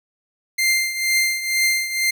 sawtooth tone with tremolo, 2095 Hz, C7, 2 cents sharp, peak -11 dBFS, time 0.58-2.11 s, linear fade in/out 10 ms, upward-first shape triangle, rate 2.1 Hz, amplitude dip 75%, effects none

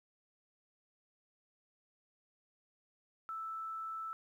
sine tone, 1318.5 Hz, E6, in tune, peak -39 dBFS, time 3.29-4.13 s, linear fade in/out 0 ms, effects 12-bit

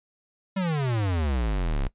square exponential sweep, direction down, 198 to 31.02 Hz, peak -24 dBFS, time 0.56-1.88 s, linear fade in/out 10 ms, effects noise-tail reverb RT60 0.1 s tail -19 dB re dry + resampled to 8000 Hz

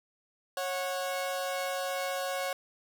sawtooth tone pair together, 549.9 / 734 Hz, C#5 / F#5, -14 / -14 cents, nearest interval perfect fourth, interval 500 cents, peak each -29 / -32 dBFS, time 0.57-2.53 s, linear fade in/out 2 ms, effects none

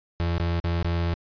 35% pulse tone with dropouts, 85 Hz, F2, 46 cents flat, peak -21 dBFS, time 0.2-1.14 s, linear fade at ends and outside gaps 0 ms, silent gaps 0.381-0.399 / 0.6-0.642 / 0.827-0.847 s, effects resampled to 11025 Hz

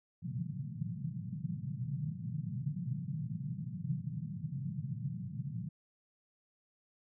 pink band-pass noise, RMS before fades -39 dBFS, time 0.22-5.69 s, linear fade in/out 10 ms, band 120 to 180 Hz, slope 48 dB/octave, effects none

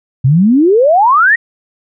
sine exponential sweep, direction up, 123.3 to 1935 Hz, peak -5 dBFS, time 0.24-1.36 s, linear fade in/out 10 ms, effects none

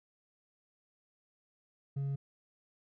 sine tone with hard clipping, 138.59 Hz, C#3, in tune, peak -33 dBFS, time 1.96-2.16 s, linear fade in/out 10 ms, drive 2 dB, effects none

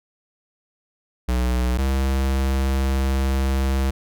square tone pair in turn, 62 / 66.82 Hz, B1 / C2, +7 / +37 cents, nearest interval minor second, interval 130 cents, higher second, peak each -19 dBFS, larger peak neither, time 1.28-1.78 / 1.78-3.91 s, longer second, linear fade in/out 10 ms, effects none

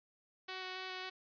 5% pulse tone with vibrato, 372.6 Hz, F#4, 12 cents sharp, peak -30 dBFS, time 0.48-1.1 s, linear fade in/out 10 ms, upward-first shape square, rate 3.6 Hz, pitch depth 8 cents each way, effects resampled to 11025 Hz

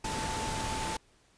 sine tone in noise, 880 Hz, A5, in tune, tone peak -36 dBFS, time 0.04-0.97 s, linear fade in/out 5 ms, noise pink, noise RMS -35 dBFS, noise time 0.04-0.97 s, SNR -4 dB, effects pink hiss -65 dBFS RMS until 1.37 s + resampled to 22050 Hz

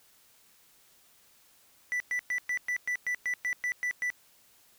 triangle tone bursts, 1975.5 Hz, B6, in tune, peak -26 dBFS, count 12, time 1.92-4.102 s, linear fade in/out 0 ms, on 81 ms, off 110 ms, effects white hiss -62 dBFS RMS until 4.78 s

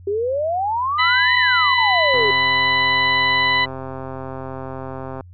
sine exponential two-way sweep, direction up then down, 388.2 to 1975.5 to 388.2 Hz, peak -18 dBFS, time 0.07-2.31 s, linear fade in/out 5 ms, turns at 1.36 s
harmonic tone, 996 Hz, B5, 14 cents sharp, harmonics 1 / 2 / 3 / 4, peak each -20 / -17 / -24 / -24 dBFS, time 0.98-3.66 s, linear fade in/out 20 ms
click train, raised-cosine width 1 ms, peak -17 dBFS, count 406, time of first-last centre 2.14-5.208 s, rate 132 Hz
effects added 89 Hz sine -39 dBFS peak until 5.33 s

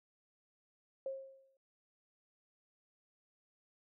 sine tone with exponential decay, 537 Hz, C5, 45 cents sharp, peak -35 dBFS, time 1.06-1.57 s, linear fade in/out 2 ms, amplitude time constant 110 ms, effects none

